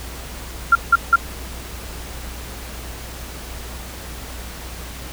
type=tone bursts; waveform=sine; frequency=1382 Hz; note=F6; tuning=19 cents flat; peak=-7 dBFS; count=3; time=0.72-1.159 s; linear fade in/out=5 ms; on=33 ms; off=170 ms; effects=added 60 Hz sine -33 dBFS peak until 5.12 s + pink hiss -35 dBFS RMS until 5.12 s